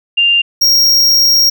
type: tone pair in turn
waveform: sine / square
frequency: 2794 / 5588 Hz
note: F7 / F8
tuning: 0 / 0 cents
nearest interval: octave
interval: 1200 cents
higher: second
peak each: -7 dBFS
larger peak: neither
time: 0.17-0.42 / 0.61-1.5 s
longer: second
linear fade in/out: 10 ms
effects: none